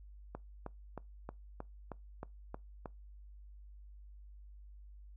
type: click train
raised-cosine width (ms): 1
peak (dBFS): -28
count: 9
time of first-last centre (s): 0.35-2.858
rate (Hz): 3.19
effects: noise-tail reverb RT60 0.2 s tail -23 dB re dry + added 50 Hz sine -51 dBFS peak until 5.16 s